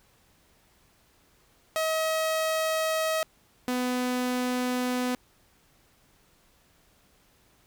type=tone pair in turn; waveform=sawtooth; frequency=637 / 249.9 Hz; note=D#5 / B3; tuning=+41 / +21 cents; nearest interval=octave + major third; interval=1620 cents; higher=first; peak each=-21 / -22 dBFS; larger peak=first; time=1.76-3.23 / 3.68-5.15 s; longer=neither; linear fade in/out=0 ms; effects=pink hiss -63 dBFS RMS until 7.66 s